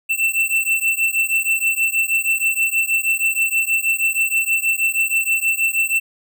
square beating tone pair, 2676 / 2682.3 Hz, E7 / E7, +25 / +29 cents, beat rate 6.3 Hz, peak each -20 / -20 dBFS, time 0.09-6 s, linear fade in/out 20 ms, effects none

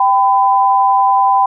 sine tone pair together, 784 / 1005.1 Hz, G5 / B5, 0 / +30 cents, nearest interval major third, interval 430 cents, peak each -11 dBFS, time 0-1.46 s, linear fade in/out 5 ms, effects none

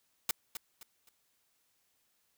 white noise with echo, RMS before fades -30 dBFS, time 0.29-0.31 s, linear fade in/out 2 ms, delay 260 ms, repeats 3, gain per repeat -10 dB, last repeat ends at 1.09 s, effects white hiss -75 dBFS RMS until 2.37 s

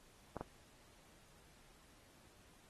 clicks, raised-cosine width 1 ms, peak -28 dBFS, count 2, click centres 0.367 / 0.41 s, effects pink hiss -66 dBFS RMS until 2.69 s + AAC 32 kbps

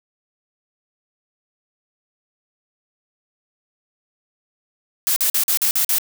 blue noise bursts, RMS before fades -18 dBFS, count 7, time 5.07-5.984 s, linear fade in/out 0 ms, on 92 ms, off 45 ms, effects none

